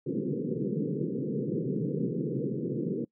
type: band-pass noise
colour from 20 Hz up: pink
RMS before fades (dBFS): -31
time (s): 0.06-3.05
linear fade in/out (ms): 10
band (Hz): 130 to 490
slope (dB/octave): 96
effects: noise-tail reverb RT60 0.1 s tail -24 dB re dry